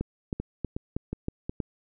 two click trains, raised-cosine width 3 ms, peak -16 / -18 dBFS, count 6 / 4, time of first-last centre 0.01-1.602 / 0.4-1.495 s, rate 3.14 / 2.74 Hz, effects none

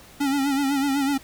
square tone with vibrato, 277.2 Hz, C#4, in tune, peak -21 dBFS, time 0.2-1.18 s, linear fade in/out 10 ms, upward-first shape sine, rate 8 Hz, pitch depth 66 cents each way, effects pink hiss -48 dBFS RMS until 1.23 s

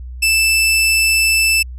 sawtooth tone, 2643 Hz, E7, 4 cents sharp, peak -8 dBFS, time 0.22-1.63 s, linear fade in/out 10 ms, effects added 62 Hz sine -27 dBFS peak until 1.78 s + resampled to 32000 Hz

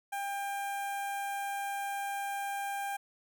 sawtooth tone with notch filter, 798 Hz, G5, 31 cents sharp, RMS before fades -36 dBFS, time 0.12-2.97 s, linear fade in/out 10 ms, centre 4500 Hz, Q 0.83, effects none

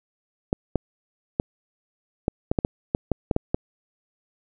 clicks, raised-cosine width 2 ms, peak -7 dBFS, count 12, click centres 0.529 / 0.757 / 1.399 / 2.281 / 2.515 / 2.588 / 2.649 / 2.949 / 3.117 / 3.312 / 3.364 / 3.545 s, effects none

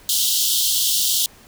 pink high-pass noise, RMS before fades -19 dBFS, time 0.09-1.26 s, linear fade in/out 2 ms, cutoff 3000 Hz, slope 96 dB/octave, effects pink hiss -48 dBFS RMS until 1.47 s

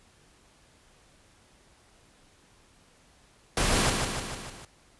pink noise with echo, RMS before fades -25 dBFS, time 3.57-3.9 s, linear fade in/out 2 ms, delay 150 ms, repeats 5, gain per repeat -4 dB, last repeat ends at 4.65 s, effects pink hiss -60 dBFS RMS until 4.99 s + resampled to 24000 Hz

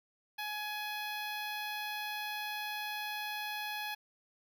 10% pulse tone with notch filter, 840 Hz, G#5, 19 cents sharp, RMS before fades -39 dBFS, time 0.38-3.95 s, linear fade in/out 10 ms, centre 7400 Hz, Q 0.67, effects none

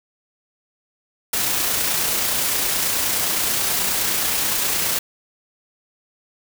white noise with amplitude modulation, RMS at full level -20 dBFS, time 1.33-4.99 s, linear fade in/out 5 ms, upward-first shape sine, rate 29.5 Hz, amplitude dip 25%, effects none

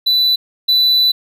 triangle tone pair in turn, 3982 / 3982 Hz, B7 / B7, +14 / +14 cents, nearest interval unison, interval 0 cents, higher neither, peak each -9 / -8 dBFS, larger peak second, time 0.06-0.36 / 0.68-1.12 s, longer second, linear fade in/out 10 ms, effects none

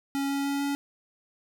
square tone with pitch steps, 277.2 / 278.8 / 280.4 / 282 Hz, C#4 / C#4 / C#4 / C#4, 0 / +10 / +20 / +30 cents, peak -27 dBFS, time 0.15-0.75 s, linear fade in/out 0 ms, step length 150 ms, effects none

